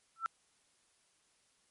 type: tone with exponential growth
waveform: sine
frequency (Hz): 1337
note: E6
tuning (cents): +24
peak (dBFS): -27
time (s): 0.16-0.26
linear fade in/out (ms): 0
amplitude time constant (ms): 21
effects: white hiss -72 dBFS RMS until 1.7 s + MP3 48 kbps